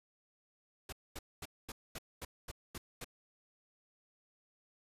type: noise bursts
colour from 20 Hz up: pink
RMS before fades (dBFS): -44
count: 9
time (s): 0.89-3.045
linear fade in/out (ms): 5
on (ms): 35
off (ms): 230
effects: resampled to 32000 Hz